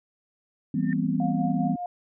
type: chord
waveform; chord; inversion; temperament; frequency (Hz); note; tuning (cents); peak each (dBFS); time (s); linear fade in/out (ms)
sine; C major seventh; first; equal with one note detuned; 164.81 / 196 / 242 / 261.6; E3 / G3 / B3 / C4; 0 / 0 / -35 / 0; -28; 0.74-1.76; 5
type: tone with exponential growth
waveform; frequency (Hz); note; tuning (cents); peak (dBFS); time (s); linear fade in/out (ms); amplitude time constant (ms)
sine; 1807; A6; +46; -31; 0.75-0.93; 1; 38
type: tone with tremolo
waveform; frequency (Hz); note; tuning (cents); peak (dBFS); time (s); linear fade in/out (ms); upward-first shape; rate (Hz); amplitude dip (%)
sine; 710; F5; +28; -28; 1.2-1.86; 2; sine; 5; 60
effects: none